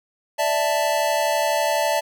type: chord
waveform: square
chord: D suspended second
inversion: none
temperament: equal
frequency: 587.3 / 659.3 / 880 Hz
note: D5 / E5 / A5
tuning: 0 / 0 / 0 cents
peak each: -24 dBFS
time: 0.38-2.01 s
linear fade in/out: 20 ms
effects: none